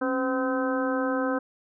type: harmonic tone with a mistuned harmonic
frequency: 256.7 Hz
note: C4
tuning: 33 cents flat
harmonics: 1 / 2 / 3 / 4 / 5 / 6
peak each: -27 / -28 / -36 / -35 / -34 / -34 dBFS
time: 0.01-1.39 s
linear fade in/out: 10 ms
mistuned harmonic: 1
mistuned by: +85 cents
effects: none